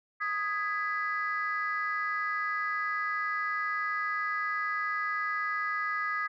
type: chord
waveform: sine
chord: G# minor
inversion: second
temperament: just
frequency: 1245.9 / 1661.2 / 1993.5 Hz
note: D#6 / G#6 / B6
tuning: +2 / 0 / +16 cents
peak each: -31 / -33 / -34 dBFS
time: 0.2-6.28 s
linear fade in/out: 20 ms
effects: tanh soft clip ceiling -22 dBFS